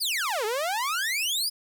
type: exponential two-way sweep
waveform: sawtooth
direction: down then up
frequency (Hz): 5140 to 410 to 5140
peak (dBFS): -22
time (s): 0-1.5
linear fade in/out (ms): 20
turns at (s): 0.45
effects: 10-bit